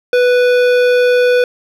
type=tone with hard clipping; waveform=sine; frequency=493.9 Hz; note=B4; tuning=in tune; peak=-10 dBFS; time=0.13-1.44 s; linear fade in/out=2 ms; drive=14 dB; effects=none